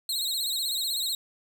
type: tone with vibrato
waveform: sawtooth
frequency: 3999 Hz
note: B7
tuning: 21 cents sharp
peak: -24 dBFS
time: 0.09-1.15 s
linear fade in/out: 2 ms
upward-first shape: sine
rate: 16 Hz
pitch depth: 110 cents each way
effects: none